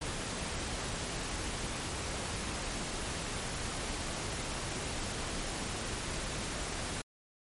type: noise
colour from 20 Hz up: pink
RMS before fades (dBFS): -37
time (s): 0.01-7.02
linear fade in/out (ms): 10
effects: MP3 48 kbps